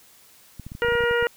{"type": "clicks", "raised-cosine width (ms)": 5, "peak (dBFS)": -24, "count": 12, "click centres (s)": [0.597, 0.666, 0.719, 0.751, 0.848, 0.885, 0.922, 0.953, 1.007, 1.038, 1.111, 1.226]}
{"type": "harmonic tone", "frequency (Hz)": 475, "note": "A#4", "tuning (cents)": 33, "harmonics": [1, 2, 3, 4, 5, 6], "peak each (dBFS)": [-21, -31, -25, -28, -38, -33], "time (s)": [0.82, 1.27], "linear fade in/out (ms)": 0}
{"effects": ["white hiss -53 dBFS RMS until 1.36 s"]}